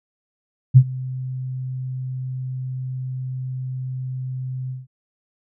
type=tone with ADSR envelope; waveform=sine; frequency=129.1 Hz; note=C3; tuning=23 cents flat; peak=-3 dBFS; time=0.74-4.87 s; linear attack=28 ms; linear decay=63 ms; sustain=-22 dB; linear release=170 ms; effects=none